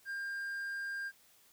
triangle tone, 1600 Hz, G6, 35 cents sharp, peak -35 dBFS, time 0.05-1.12 s, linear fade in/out 50 ms, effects white hiss -65 dBFS RMS until 1.52 s

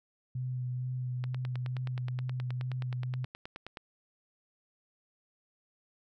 sine tone with vibrato, 126.2 Hz, B2, 38 cents sharp, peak -32 dBFS, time 0.35-3.25 s, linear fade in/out 5 ms, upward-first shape sine, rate 2.2 Hz, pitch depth 17 cents each way
click train, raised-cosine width 0.3 ms, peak -26 dBFS, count 25, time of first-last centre 1.24-3.772 s, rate 9.48 Hz
effects none

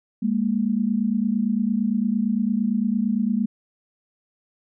sine tone pair together, 203.8 / 232.6 Hz, G#3 / A#3, -32 / -4 cents, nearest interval major second, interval 228 cents, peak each -22 / -22 dBFS, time 0.22-3.46 s, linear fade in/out 10 ms, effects none

